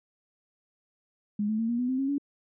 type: tone with pitch steps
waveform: sine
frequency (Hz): 207.5 / 216.9 / 226.8 / 237.1 / 247.9 / 259.2 / 271 / 283.3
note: G#3 / A3 / A#3 / A#3 / B3 / C4 / C#4 / C#4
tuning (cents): -1 / -25 / -47 / +30 / +7 / -16 / -39 / +38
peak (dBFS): -25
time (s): 1.39-2.182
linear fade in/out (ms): 5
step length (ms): 99
effects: none